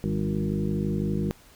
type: harmonic tone with a mistuned harmonic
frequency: 52 Hz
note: G#1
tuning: 3 cents sharp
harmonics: 1 / 2 / 3 / 4 / 5 / 6 / 7 / 9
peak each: -35 / -34 / -29 / -28 / -38 / -35 / -34 / -39 dBFS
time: 0.04-1.31 s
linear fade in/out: 0 ms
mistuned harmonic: 4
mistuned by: -53 cents
effects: pink hiss -54 dBFS RMS until 1.55 s